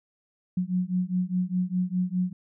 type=beating tone pair; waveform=sine; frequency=179.5 / 184.4 Hz; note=F3 / F#3; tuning=+48 / -6 cents; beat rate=4.9 Hz; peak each=-27 dBFS; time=0.57-2.33 s; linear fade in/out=5 ms; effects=none

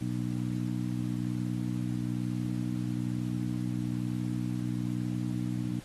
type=harmonic tone; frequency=61.1 Hz; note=B1; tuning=18 cents flat; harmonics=2 / 3 / 4 / 5; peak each=-33 / -35 / -36 / -37 dBFS; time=0.01-5.8 s; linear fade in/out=5 ms; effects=pink hiss -52 dBFS RMS until 5.84 s + AAC 32 kbps

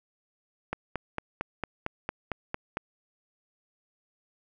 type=click train; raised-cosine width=0.5 ms; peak=-15 dBFS; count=10; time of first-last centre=0.73-2.771 s; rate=4.41 Hz; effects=none

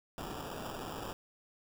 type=noise with sample-and-hold; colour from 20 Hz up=white; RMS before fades=-42 dBFS; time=0.18-1.13 s; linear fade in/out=0 ms; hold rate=2100 Hz; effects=none

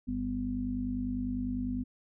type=harmonic tone; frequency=50 Hz; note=G1; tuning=35 cents sharp; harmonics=1 / 2 / 4 / 5; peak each=-39 / -42 / -39 / -32 dBFS; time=0.07-1.84 s; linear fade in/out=20 ms; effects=none

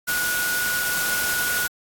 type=tone in noise; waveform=sine; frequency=1457 Hz; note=F#6; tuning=27 cents flat; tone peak=-23 dBFS; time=0.07-1.68 s; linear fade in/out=20 ms; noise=white; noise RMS=-26 dBFS; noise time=0.07-1.68 s; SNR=0 dB; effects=AAC 64 kbps

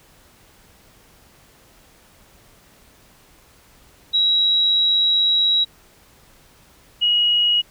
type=tone pair in turn; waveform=sine; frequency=3868 / 2898 Hz; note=B7 / F#7; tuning=-37 / -37 cents; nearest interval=perfect fourth; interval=500 cents; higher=first; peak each=-14 dBFS; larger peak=neither; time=4.13-5.65 / 7.01-7.62 s; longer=first; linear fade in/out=20 ms; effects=pink hiss -52 dBFS RMS until 7.7 s

